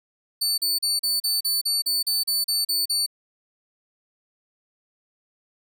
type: tone bursts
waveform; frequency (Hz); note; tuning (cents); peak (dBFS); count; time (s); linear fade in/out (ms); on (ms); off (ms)
sawtooth; 4500; C#8; +25; -18; 13; 0.41-3.064; 10; 170; 37
effects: none